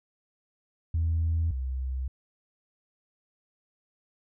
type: tone pair in turn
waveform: sine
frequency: 81.9 / 65 Hz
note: E2 / C2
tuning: -11 / -11 cents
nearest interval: major third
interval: 400 cents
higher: first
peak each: -22 / -28 dBFS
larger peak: first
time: 0.94-1.51 / 1.51-2.08 s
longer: neither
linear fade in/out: 5 ms
effects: tanh soft clip ceiling -20 dBFS